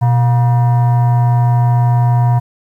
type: tone with frequency modulation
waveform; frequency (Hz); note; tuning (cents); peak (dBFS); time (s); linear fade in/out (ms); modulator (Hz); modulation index
sine; 122.7; B2; -11; -7; 0.01-2.4; 20; 834; 0.4
effects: tanh soft clip ceiling -5 dBFS + 8-bit

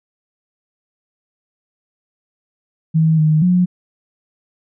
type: tone with pitch steps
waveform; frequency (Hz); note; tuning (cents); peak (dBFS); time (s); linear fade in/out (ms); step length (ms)
sine; 159.8 / 155 / 179.9; D#3 / D#3 / F#3; +47 / -6 / -48; -10; 2.94-3.66; 20; 240
effects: none

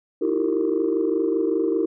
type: tone cluster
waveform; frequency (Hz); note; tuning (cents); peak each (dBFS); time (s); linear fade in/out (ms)
sine; 313.2 / 338.3 / 385.8 / 458; D#4 / E4 / G4 / A#4; +11 / +45 / -28 / -31; -24; 0.21-1.86; 10
effects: tanh soft clip ceiling -12 dBFS

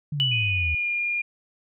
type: exponential sweep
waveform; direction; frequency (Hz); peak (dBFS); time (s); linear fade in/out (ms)
sine; down; 152.8 to 75.6; -25; 0.12-0.75; 5
type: tone with exponential decay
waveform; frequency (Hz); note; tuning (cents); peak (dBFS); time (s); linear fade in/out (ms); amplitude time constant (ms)
sine; 2960; F#7; 0; -18; 0.2-0.99; 0; 170
type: tone with pitch glide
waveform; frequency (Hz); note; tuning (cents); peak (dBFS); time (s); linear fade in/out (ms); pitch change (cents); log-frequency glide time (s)
sine; 2489 to 2415; D#7 to D7; 0 to +48; -23; 0.31-1.22; 10; -52; 0.45-0.88
effects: none

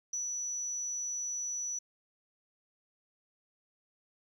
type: tone with ADSR envelope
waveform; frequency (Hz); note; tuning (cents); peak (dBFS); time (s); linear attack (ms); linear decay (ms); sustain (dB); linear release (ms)
sine; 5920; F#8; 0; -31; 0.13-1.79; 5; 130; -2; 6
effects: tanh soft clip ceiling -28 dBFS + 11-bit

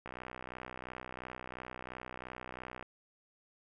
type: click train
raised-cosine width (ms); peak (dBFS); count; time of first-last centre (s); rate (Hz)
0.5; -28; 175; 0.06-2.826; 62.9
effects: none

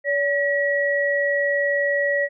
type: tone pair together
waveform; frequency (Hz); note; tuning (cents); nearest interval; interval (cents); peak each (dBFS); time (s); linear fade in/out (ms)
sine; 570.5 / 1919; C#5 / A#6; +50 / +50; octave + major sixth; 2100; -21; 0.04-2.29; 50
effects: none

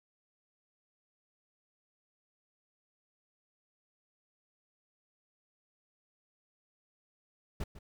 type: noise with echo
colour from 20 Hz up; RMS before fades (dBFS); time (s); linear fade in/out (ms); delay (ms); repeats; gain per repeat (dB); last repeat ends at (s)
brown; -35; 7.6-7.64; 5; 150; 1; -14; 7.79
effects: none

